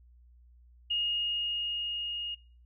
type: tone with level ramp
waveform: sine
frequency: 2857 Hz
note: F7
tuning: 39 cents sharp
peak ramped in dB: -27 to -34 dBFS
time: 0.9-2.35 s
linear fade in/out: 10 ms
effects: noise-tail reverb RT60 0.4 s tail -19 dB re dry + added 60 Hz sine -55 dBFS peak until 2.65 s